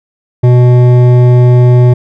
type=tone with hard clipping; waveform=triangle; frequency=123.5 Hz; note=B2; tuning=in tune; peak=-4 dBFS; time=0.43-1.94 s; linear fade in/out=10 ms; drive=15 dB; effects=none